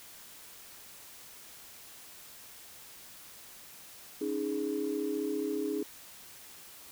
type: chord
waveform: sine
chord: C# suspended second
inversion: none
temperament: just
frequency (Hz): 277.2 / 311.8 / 415.8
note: C#4 / D#4 / G#4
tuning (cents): 0 / +4 / +2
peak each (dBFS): -36 / -34 / -33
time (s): 4.21-5.83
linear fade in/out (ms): 5
effects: tanh soft clip ceiling -22 dBFS + white hiss -51 dBFS RMS until 6.91 s